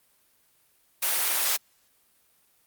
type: high-pass noise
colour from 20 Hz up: white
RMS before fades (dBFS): -25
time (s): 1.02-1.57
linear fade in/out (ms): 10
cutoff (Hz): 580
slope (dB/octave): 12
effects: white hiss -65 dBFS RMS until 2.66 s + Opus 32 kbps